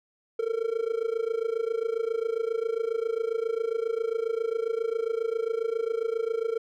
triangle tone with amplitude modulation, 454.4 Hz, A#4, 44 cents flat, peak -20 dBFS, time 0.39-6.58 s, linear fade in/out 5 ms, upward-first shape sine, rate 27.4 Hz, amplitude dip 90%, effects none

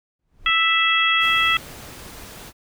brown noise with exponential growth, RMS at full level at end -36 dBFS, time 0.19-0.5 s, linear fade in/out 1 ms, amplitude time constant 66 ms
harmonic tone, 659.3 Hz, E5, in tune, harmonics 2 / 3 / 4 / 5, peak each -21 / -21 / -21 / -21 dBFS, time 0.46-1.57 s, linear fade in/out 2 ms
pink noise, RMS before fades -39 dBFS, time 1.19-2.53 s, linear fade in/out 50 ms
effects none

